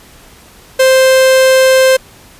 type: tone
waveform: 45% pulse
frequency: 523.3 Hz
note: C5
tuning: in tune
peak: -5 dBFS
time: 0.79-1.97 s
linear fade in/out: 10 ms
effects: pink hiss -40 dBFS RMS until 2.39 s + resampled to 32000 Hz